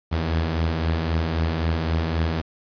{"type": "beating tone pair", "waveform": "sawtooth", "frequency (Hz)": [78.1, 81.9], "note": ["D#2", "E2"], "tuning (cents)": [7, -11], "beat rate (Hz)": 3.8, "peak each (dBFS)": [-24, -18], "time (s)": [0.11, 2.42], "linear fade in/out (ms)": 20, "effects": ["resampled to 11025 Hz", "7-bit"]}